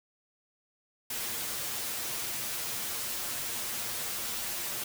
white noise with comb filter, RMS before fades -35 dBFS, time 1.1-4.84 s, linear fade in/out 5 ms, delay 8.5 ms, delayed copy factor +0.75, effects none

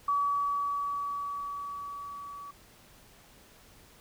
sine tone with level ramp, 1140 Hz, C#6, 48 cents sharp, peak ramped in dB -24 to -41 dBFS, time 0.08-2.51 s, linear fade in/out 5 ms, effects pink hiss -57 dBFS RMS until 4 s

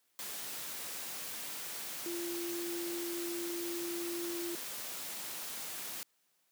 sine tone in noise, 343.8 Hz, F4, 27 cents flat, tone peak -37 dBFS, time 2.06-4.55 s, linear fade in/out 0 ms, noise white, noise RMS -42 dBFS, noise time 0.19-6.03 s, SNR +2 dB, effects white hiss -75 dBFS RMS until 6.51 s + high-pass 150 Hz 12 dB/octave

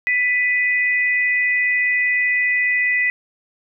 sine tone pair together, 1985 / 2501 Hz, B6 / D#7, +8 / +8 cents, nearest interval major third, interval 400 cents, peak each -16 / -23 dBFS, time 0.07-3.1 s, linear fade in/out 0 ms, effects none

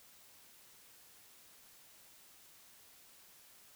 silence, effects white hiss -61 dBFS RMS until 3.75 s

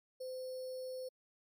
sine tone with sample-and-hold, 513 Hz, C5, 34 cents flat, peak -40 dBFS, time 0.2-1.09 s, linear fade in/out 10 ms, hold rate 4900 Hz, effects MP3 64 kbps

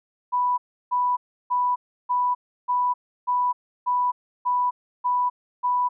sine tone bursts, 987.8 Hz, B5, in tune, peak -19 dBFS, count 10, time 0.32-5.89 s, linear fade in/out 20 ms, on 260 ms, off 330 ms, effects none

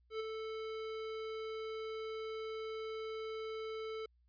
square tone with ADSR envelope, 440 Hz, A4, in tune, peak -36 dBFS, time 0.1-4.06 s, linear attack 98 ms, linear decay 17 ms, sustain -5 dB, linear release 5 ms, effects added 60 Hz sine -68 dBFS peak until 4.28 s + resampled to 11025 Hz

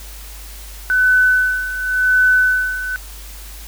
sine tone with tremolo, 1505 Hz, F#6, 29 cents sharp, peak -9 dBFS, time 0.9-2.96 s, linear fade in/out 0 ms, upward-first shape sine, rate 0.91 Hz, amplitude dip 75%, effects added 50 Hz sine -33 dBFS peak until 3.67 s + white hiss -38 dBFS RMS until 3.67 s

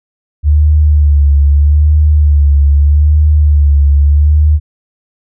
sine tone with vibrato, 73.42 Hz, D2, in tune, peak -4 dBFS, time 0.43-4.6 s, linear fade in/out 50 ms, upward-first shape sine, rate 0.8 Hz, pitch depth 57 cents each way, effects none

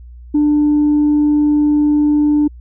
sine tone, 296.5 Hz, D4, 17 cents sharp, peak -8 dBFS, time 0.34-2.48 s, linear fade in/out 10 ms, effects tanh soft clip ceiling -7 dBFS + added 60 Hz sine -33 dBFS peak until 2.6 s

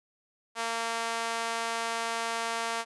sawtooth tone with high-pass filter, 229.5 Hz, A#3, 27 cents flat, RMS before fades -32 dBFS, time 0.55-2.85 s, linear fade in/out 50 ms, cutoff 830 Hz, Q 1.1, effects resampled to 24000 Hz

